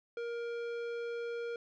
sine tone with tanh clipping, 470 Hz, A#4, 14 cents sharp, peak -38 dBFS, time 0.17-1.56 s, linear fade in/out 2 ms, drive 14 dB, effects none

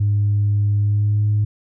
sine tone with pitch glide, 102.8 to 104.9 Hz, G#2 to G#2, -17 to +18 cents, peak -13 dBFS, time 0-1.45 s, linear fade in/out 10 ms, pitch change +35 cents, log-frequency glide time 0.78-1.25 s, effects tanh soft clip ceiling -11 dBFS

